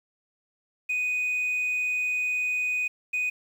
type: tone pair in turn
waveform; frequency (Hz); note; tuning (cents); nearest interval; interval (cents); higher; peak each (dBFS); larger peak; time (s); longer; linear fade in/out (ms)
sine; 2489 / 2489; D#7 / D#7; 0 / 0; unison; 0; neither; -22; neither; 0.89-2.88 / 3.13-3.3; first; 10
effects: tanh soft clip ceiling -23 dBFS + 9-bit